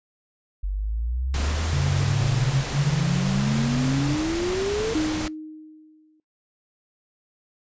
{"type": "exponential sweep", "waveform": "sine", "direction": "up", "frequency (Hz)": [46.25, 459.5], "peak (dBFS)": -23, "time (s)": [0.63, 4.94], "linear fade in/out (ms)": 10}
{"type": "noise", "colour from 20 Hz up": "pink", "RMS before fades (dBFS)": -30, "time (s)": [1.34, 5.28], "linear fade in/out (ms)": 2}
{"type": "tone with pitch glide", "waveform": "sine", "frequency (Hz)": [139.9, 137.34], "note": ["C#3", "C#3"], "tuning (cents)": [16, -16], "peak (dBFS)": -22, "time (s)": [1.73, 4.15], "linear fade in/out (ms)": 0, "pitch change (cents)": -32, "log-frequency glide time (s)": [2.16, 2.95]}
{"type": "tone with exponential decay", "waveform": "sine", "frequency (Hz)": 310.7, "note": "D#4", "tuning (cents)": -2, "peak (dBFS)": -19, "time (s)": [4.95, 6.2], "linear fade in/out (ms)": 1, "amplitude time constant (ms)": 270}
{"effects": ["noise-tail reverb RT60 0.2 s tail -24 dB re dry", "resampled to 16000 Hz"]}